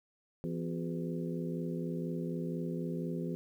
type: harmonic tone with a mistuned harmonic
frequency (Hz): 84.1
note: E2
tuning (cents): +35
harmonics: 2 / 3 / 4 / 5 / 6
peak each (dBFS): -36 / -40 / -42 / -44 / -46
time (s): 0.44-3.35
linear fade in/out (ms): 0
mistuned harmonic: 4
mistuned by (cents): +110
effects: 11-bit